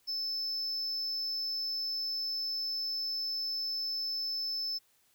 triangle tone, 5260 Hz, E8, 5 cents flat, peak -31 dBFS, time 0.07-4.79 s, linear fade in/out 20 ms, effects white hiss -69 dBFS RMS until 5.14 s

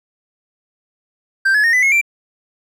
triangle tone with pitch steps, 1570 / 1702.2 / 1845.6 / 2001 / 2170 / 2352 Hz, G6 / G#6 / A#6 / B6 / C#7 / D7, +2 / +42 / -18 / +22 / -37 / +2 cents, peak -9 dBFS, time 1.45-2.014 s, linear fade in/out 10 ms, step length 94 ms, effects none

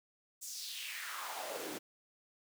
pink noise with high-pass filter sweep, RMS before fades -43 dBFS, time 0.41-1.79 s, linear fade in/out 20 ms, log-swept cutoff 7400 to 280 Hz, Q 3.1, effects none

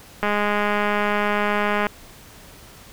click train, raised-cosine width 0.5 ms, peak -7 dBFS, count 340, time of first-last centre 0.23-1.868 s, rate 207 Hz, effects pink hiss -45 dBFS RMS until 2.92 s

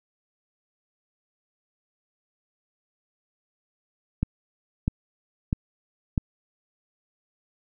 click train, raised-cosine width 5 ms, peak -10 dBFS, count 4, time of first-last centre 4.23-6.178 s, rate 1.54 Hz, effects none

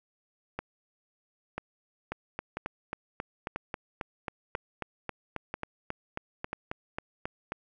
two click trains, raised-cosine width 0.5 ms, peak -18 / -18 dBFS, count 20 / 8, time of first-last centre 2.12-7.255 / 0.59-7.521 s, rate 3.7 / 1.01 Hz, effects none

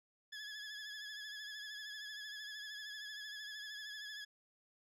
20% pulse tone with vibrato, 1700 Hz, G#6, 40 cents sharp, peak -40 dBFS, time 0.32-4.25 s, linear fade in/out 10 ms, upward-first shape sine, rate 13 Hz, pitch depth 44 cents each way, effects low-pass 8000 Hz 12 dB/octave

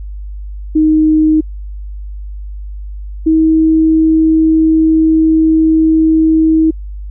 sine tone pair in turn, 311.1 / 318.6 Hz, D#4 / D#4, 0 / +41 cents, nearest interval unison, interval 41 cents, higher second, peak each -6 dBFS, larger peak neither, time 0.75-1.41 / 3.26-6.71 s, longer second, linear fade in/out 10 ms, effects added 50 Hz sine -22 dBFS peak until 7.1 s

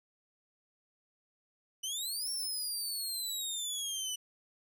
20% pulse exponential two-way sweep, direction up then down, 2960 to 5490 to 2960 Hz, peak -29 dBFS, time 1.83-4.16 s, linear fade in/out 10 ms, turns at 2.3 s, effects none

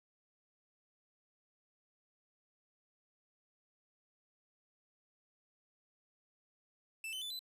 45% pulse tone with pitch steps, 2648 / 3042 / 3494 / 4014 Hz, E7 / F#7 / A7 / B7, +7 / +47 / -13 / +27 cents, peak -40 dBFS, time 7.04-7.392 s, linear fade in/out 2 ms, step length 88 ms, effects resampled to 32000 Hz + 12-bit

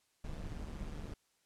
brown noise with amplitude modulation, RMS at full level -40 dBFS, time 0.24-1.14 s, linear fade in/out 5 ms, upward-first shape sine, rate 151 Hz, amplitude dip 65%, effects white hiss -75 dBFS RMS until 1.45 s + low-pass 10000 Hz 12 dB/octave

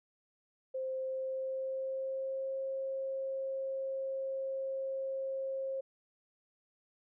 sine tone with pitch glide, 523.3 to 535.5 Hz, C5 to C5, 0 to +40 cents, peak -34 dBFS, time 0.74-5.81 s, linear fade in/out 10 ms, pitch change +40 cents, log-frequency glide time 0.93-2.58 s, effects none

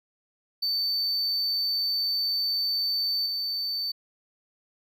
triangle tone with level steps, 4548 Hz, C#8, 44 cents sharp, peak -23 / -26 dBFS, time 0.62-3.92 s, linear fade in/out 10 ms, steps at 3.26 s, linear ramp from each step 2 ms, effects none

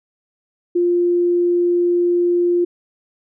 sine tone, 350 Hz, F4, 4 cents sharp, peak -13 dBFS, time 0.75-2.65 s, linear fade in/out 10 ms, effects none

